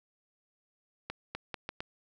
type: accelerating click train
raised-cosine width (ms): 0.3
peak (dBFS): -20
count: 5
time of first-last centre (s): 1.1-1.805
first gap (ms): 250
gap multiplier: 0.77
effects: none